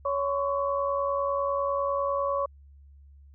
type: tone cluster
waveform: sine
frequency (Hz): 560 / 1030 / 1120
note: C#5 / C6 / C#6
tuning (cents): +18 / -28 / +18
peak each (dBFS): -27 / -34 / -29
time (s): 0.05-2.46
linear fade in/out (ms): 5
effects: added 70 Hz sine -49 dBFS peak until 3.34 s